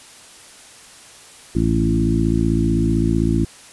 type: harmonic tone with a mistuned harmonic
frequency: 55.7 Hz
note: A1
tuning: 22 cents sharp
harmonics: 1 / 2 / 3 / 4 / 5 / 6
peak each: -22 / -22 / -22 / -22 / -22 / -22 dBFS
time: 1.55-3.45 s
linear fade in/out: 5 ms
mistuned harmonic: 2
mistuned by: -19 cents
effects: white hiss -43 dBFS RMS until 3.72 s + resampled to 24000 Hz